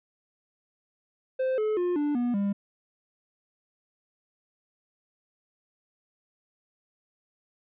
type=tone with pitch steps; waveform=triangle; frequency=520 / 429.8 / 355.2 / 293.5 / 242.6 / 200.5 Hz; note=C5 / A4 / F4 / D4 / B3 / G3; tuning=-11 / -41 / +29 / -1 / -31 / +39 cents; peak=-22 dBFS; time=1.39-2.53 s; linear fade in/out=10 ms; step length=190 ms; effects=resampled to 8000 Hz